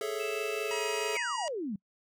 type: chord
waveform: square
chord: A major seventh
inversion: third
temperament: equal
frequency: 415.3 / 440 / 554.4 / 659.3 Hz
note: G#4 / A4 / C#5 / E5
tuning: 0 / 0 / 0 / 0 cents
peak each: -37 / -36 / -42 / -42 dBFS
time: 0.01-1.17 s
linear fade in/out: 2 ms
type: tone with pitch glide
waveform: sine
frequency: 2637 to 2522 Hz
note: E7 to D#7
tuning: 0 to +23 cents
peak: -38 dBFS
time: 0.19-1.24 s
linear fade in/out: 20 ms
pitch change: -77 cents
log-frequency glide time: 0.65-0.81 s
type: harmonic tone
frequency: 956 Hz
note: A#5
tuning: 43 cents sharp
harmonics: 1 / 2 / 3 / 5 / 6 / 7 / 8 / 9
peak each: -38 / -43 / -41 / -44 / -47 / -47 / -48 / -49 dBFS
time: 0.71-1.48 s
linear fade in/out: 0 ms
type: exponential sweep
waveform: sine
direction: down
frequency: 2400 to 184.9 Hz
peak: -32 dBFS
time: 1.15-1.76 s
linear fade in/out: 5 ms
effects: noise-tail reverb RT60 0.1 s tail -26 dB re dry